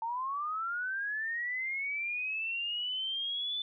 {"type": "linear sweep", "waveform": "sine", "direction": "up", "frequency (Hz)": [891, 3520], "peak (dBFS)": -32, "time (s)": [0.02, 3.62], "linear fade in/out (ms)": 2, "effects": []}